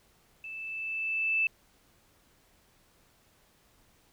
sine tone with level ramp, 2637 Hz, E7, in tune, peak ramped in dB -39 to -23 dBFS, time 0.44-1.47 s, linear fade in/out 2 ms, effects pink hiss -65 dBFS RMS until 4.12 s

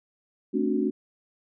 sine chord, D dominant seventh, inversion second, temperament equal with one note detuned, 220 / 267 / 293.7 / 370 Hz, A3 / C4 / D4 / F#4, 0 / +35 / 0 / 0 cents, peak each -28 dBFS, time 0.53-0.91 s, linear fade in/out 20 ms, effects none

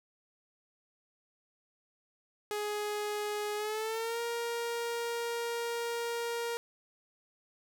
sawtooth tone with pitch glide, 417.8 to 469 Hz, G#4 to A#4, +10 to +11 cents, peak -29 dBFS, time 2.51-6.57 s, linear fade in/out 0 ms, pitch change +201 cents, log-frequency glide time 3.56-4.2 s, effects none

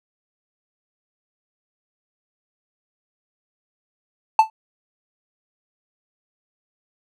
triangle tone with exponential decay, 880 Hz, A5, in tune, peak -3 dBFS, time 4.39-4.5 s, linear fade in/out 2 ms, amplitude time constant 22 ms, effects none

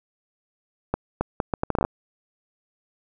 accelerating click train, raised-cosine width 1 ms, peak -8 dBFS, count 12, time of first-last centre 0.94-1.85 s, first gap 270 ms, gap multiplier 0.71, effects none

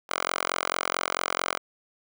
5% pulse tone with high-pass filter, 44.52 Hz, F1, 34 cents sharp, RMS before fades -29 dBFS, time 0.09-1.58 s, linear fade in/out 10 ms, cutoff 910 Hz, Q 1.6, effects none

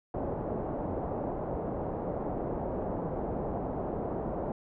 white low-pass noise, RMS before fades -34 dBFS, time 0.14-4.52 s, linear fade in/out 2 ms, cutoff 720 Hz, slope 24 dB/octave, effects none

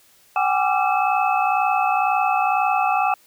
sine tone cluster, 753 / 815 / 1174 / 1362 / 2597 Hz, F#5 / G#5 / D6 / F6 / E7, +30 / -33 / -1 / -44 / -26 cents, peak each -21 / -21 / -24 / -27 / -27 dBFS, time 0.36-3.14 s, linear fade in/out 2 ms, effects white hiss -55 dBFS RMS until 3.26 s

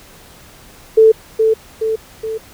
sine tone with echo, 442 Hz, A4, 8 cents sharp, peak -4 dBFS, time 0.97-1.12 s, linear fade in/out 10 ms, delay 420 ms, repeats 3, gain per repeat -5 dB, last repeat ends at 2.38 s, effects pink hiss -42 dBFS RMS until 2.53 s

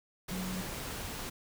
sine tone in noise, 185 Hz, F#3, in tune, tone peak -36 dBFS, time 0.31-0.62 s, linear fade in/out 10 ms, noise pink, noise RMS -40 dBFS, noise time 0.28-1.3 s, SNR +1 dB, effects none

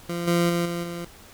20% pulse tone with level steps, 172 Hz, F3, 26 cents flat, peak -22 / -14 / -17 / -22 / -26 dBFS, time 0.09-1.05 s, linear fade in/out 5 ms, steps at 0.27 / 0.49 / 0.65 / 0.83 s, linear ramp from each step 10 ms, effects pink hiss -48 dBFS RMS until 1.33 s

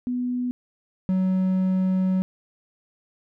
sine / triangle tone pair in turn, 247.6 / 187.02 Hz, B3 / F#3, +5 / +19 cents, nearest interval perfect fourth, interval 486 cents, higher first, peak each -23 / -17 dBFS, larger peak second, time 0.07-0.51 / 1.09-2.22 s, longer second, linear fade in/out 0 ms, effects none

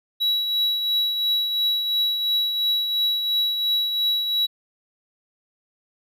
triangle tone with tremolo, 3900 Hz, B7, 23 cents flat, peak -16 dBFS, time 0.2-4.47 s, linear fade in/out 20 ms, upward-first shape triangle, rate 2.9 Hz, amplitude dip 50%, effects none

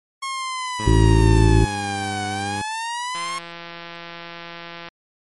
sawtooth linear two-way sweep, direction down then up, 1087 to 740 to 1087 Hz, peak -21 dBFS, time 0.22-3.39 s, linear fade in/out 10 ms, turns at 2.26 s
15% pulse tone with pitch glide, 107.2 to 100.02 Hz, A2 to G2, -45 to +35 cents, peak -21 dBFS, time 0.79-2.62 s, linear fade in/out 5 ms, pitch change -120 cents, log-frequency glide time 0.97-1.72 s
harmonic tone, 55 Hz, A1, in tune, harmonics 1 / 2 / 3 / 5 / 6 / 7, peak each -15 / -15 / -23 / -25 / -21 / -23 dBFS, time 0.86-1.65 s, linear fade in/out 10 ms
click train, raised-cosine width 0.3 ms, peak -19 dBFS, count 296, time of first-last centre 3.15-4.885 s, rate 170 Hz
effects MP3 48 kbps

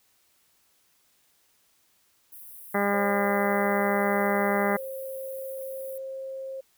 white high-pass noise, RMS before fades -45 dBFS, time 2.32-5.98 s, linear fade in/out 5 ms, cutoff 10000 Hz, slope 48 dB/octave
harmonic tone, 201.6 Hz, G3, 49 cents sharp, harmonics 1 / 2 / 3 / 4 / 5 / 6 / 7 / 8 / 9 / 10, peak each -28 / -29 / -29 / -30 / -36 / -33 / -37 / -35 / -37 / -33 dBFS, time 2.74-4.77 s, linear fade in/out 10 ms
sine tone, 533 Hz, C5, 32 cents sharp, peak -33 dBFS, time 2.93-6.61 s, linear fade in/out 10 ms
effects white hiss -66 dBFS RMS until 6.77 s

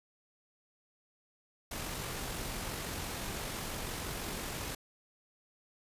pink noise with amplitude modulation, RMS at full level -38 dBFS, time 1.71-4.75 s, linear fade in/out 5 ms, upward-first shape sine, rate 45.9 Hz, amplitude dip 25%, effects resampled to 32000 Hz

